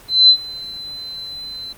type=tone with ADSR envelope; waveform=sine; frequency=4049 Hz; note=B7; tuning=42 cents sharp; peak=-4 dBFS; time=0.08-1.73 s; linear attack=210 ms; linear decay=77 ms; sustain=-23 dB; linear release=13 ms; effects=pink hiss -44 dBFS RMS until 1.77 s + Opus 48 kbps